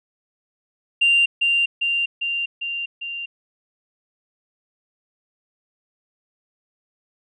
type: tone with echo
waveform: sine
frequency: 2782 Hz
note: F7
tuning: 7 cents flat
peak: -12 dBFS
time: 1.01-1.26 s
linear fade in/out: 10 ms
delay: 400 ms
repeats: 5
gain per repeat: -3 dB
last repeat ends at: 3.26 s
effects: tanh soft clip ceiling -9 dBFS